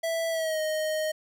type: tone with pitch glide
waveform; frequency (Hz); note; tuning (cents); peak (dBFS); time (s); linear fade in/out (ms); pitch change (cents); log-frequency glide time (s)
square; 659 to 622.4; E5 to D#5; -1 to 0; -27; 0.03-1.12; 10; -99; 0.3-0.6
effects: none